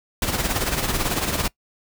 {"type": "noise with tremolo", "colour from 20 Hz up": "pink", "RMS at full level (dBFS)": -21, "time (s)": [0.22, 1.48], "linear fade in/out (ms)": 2, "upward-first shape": "sine", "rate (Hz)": 18, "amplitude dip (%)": 60, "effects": ["noise-tail reverb RT60 0.1 s tail -22 dB re dry"]}